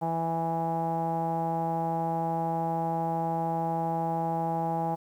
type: tone with low-pass filter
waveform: sawtooth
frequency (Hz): 164.81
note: E3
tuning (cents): 0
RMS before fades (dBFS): -29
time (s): 0.01-4.96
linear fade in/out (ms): 20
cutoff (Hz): 800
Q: 9
effects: 10-bit